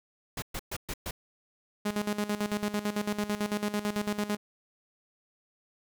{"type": "noise bursts", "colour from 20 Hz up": "pink", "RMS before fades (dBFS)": -35, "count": 5, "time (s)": [0.37, 1.11], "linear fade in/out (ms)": 5, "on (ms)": 52, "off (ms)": 120}
{"type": "tone with tremolo", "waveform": "sawtooth", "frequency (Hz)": 207.7, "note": "G#3", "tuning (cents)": 0, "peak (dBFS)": -23, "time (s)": [1.85, 4.37], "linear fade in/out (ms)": 10, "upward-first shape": "square", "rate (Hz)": 9, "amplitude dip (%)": 75}
{"effects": []}